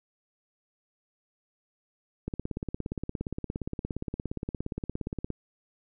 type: click train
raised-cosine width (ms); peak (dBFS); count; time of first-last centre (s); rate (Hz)
3; -19; 53; 2.28-5.303; 17.2
effects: none